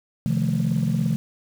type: chord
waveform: sine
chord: F dominant seventh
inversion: second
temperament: just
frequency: 130.96 / 157.15 / 174.61 / 218.3 Hz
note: C3 / Eb3 / F3 / A3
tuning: +2 / +18 / 0 / -13 cents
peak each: -24 dBFS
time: 0.26-1.16 s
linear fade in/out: 0 ms
effects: tanh soft clip ceiling -13 dBFS + 7-bit